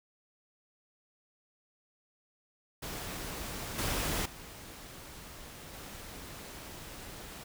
pink noise with level steps, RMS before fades -40 / -33 / -48 / -46 dBFS, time 2.82-7.44 s, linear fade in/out 10 ms, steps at 3.78 / 4.25 / 5.73 s, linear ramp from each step 10 ms, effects none

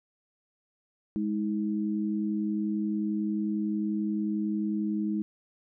sine tone pair together, 207.6 / 318.8 Hz, G#3 / D#4, 0 / +42 cents, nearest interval perfect fifth, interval 742 cents, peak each -28 / -31 dBFS, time 1.16-5.22 s, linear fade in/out 0 ms, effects none

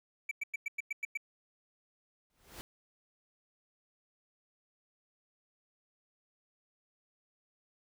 triangle tone bursts, 2308 Hz, D7, 31 cents flat, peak -31 dBFS, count 8, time 0.29-1.174 s, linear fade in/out 5 ms, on 23 ms, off 100 ms
pink noise with exponential growth, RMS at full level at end -43 dBFS, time 2.3-2.61 s, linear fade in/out 0 ms, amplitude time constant 66 ms
effects none

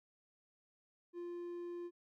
triangle tone, 348.4 Hz, F4, 4 cents flat, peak -40 dBFS, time 1.13-1.91 s, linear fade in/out 50 ms, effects none

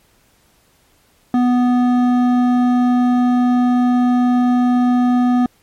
sine tone with hard clipping, 246.9 Hz, B3, in tune, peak -13 dBFS, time 1.34-5.46 s, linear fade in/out 2 ms, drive 10 dB, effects pink hiss -56 dBFS RMS until 5.62 s + MP3 64 kbps

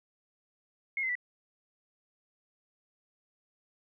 sine tone with pitch steps, 2159 / 2060 / 1966.1 Hz, C#7 / C7 / B6, -46 / -28 / -8 cents, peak -29 dBFS, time 0.97-1.153 s, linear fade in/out 2 ms, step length 61 ms, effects none

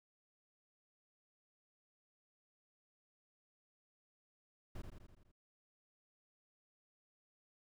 brown noise with echo, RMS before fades -45 dBFS, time 4.75-4.82 s, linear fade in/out 5 ms, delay 83 ms, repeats 6, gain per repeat -4 dB, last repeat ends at 5.318 s, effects none

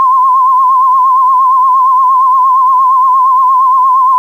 sine tone with vibrato, 1040 Hz, C6, 11 cents flat, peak -4 dBFS, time 0-4.18 s, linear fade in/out 0 ms, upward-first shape sine, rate 8.6 Hz, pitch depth 67 cents each way, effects 7-bit

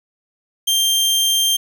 sawtooth tone, 3172 Hz, G7, 20 cents sharp, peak -11 dBFS, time 0.67-1.57 s, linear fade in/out 10 ms, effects 8-bit

